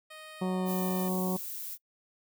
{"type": "tone with pitch glide", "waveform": "10% pulse", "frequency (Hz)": [622.3, 602.8], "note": ["D#5", "D5"], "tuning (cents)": [0, 45], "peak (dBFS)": -37, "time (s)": [0.1, 1.09], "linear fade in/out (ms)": 10, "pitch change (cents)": -55, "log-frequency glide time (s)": [0.4, 0.85]}
{"type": "harmonic tone", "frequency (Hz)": 185, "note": "F#3", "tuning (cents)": 0, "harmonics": [1, 2, 3, 4, 5, 6], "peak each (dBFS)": [-29, -35, -39, -41, -43, -45], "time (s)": [0.41, 1.37], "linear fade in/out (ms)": 10}
{"type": "noise", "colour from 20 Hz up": "violet", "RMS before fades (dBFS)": -39, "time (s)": [0.65, 1.78], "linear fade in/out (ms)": 50}
{"effects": ["noise-tail reverb RT60 0.1 s tail -24 dB re dry"]}